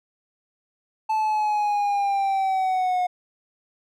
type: linear sweep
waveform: triangle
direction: down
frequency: 876 to 721 Hz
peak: -18 dBFS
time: 1.09-3.07 s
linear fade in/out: 10 ms
effects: none